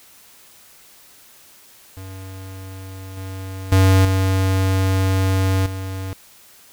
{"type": "tone with level steps", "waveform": "square", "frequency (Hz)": 95.1, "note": "F#2", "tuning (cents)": 48, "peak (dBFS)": [-33, -29, -11, -16, -26], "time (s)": [1.97, 6.13], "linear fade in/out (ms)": 0, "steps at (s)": [3.17, 3.72, 4.05, 5.66], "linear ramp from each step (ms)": 2, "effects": ["white hiss -48 dBFS RMS until 6.72 s"]}